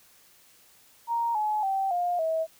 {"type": "tone with pitch steps", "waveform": "sine", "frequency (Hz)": [933, 850.6, 775.5, 707.1, 644.7], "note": ["A#5", "G#5", "G5", "F5", "E5"], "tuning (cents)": [1, 41, -19, 21, -39], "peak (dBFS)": -24, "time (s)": [1.07, 2.47], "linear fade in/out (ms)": 50, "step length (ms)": 280, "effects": ["white hiss -58 dBFS RMS until 2.59 s"]}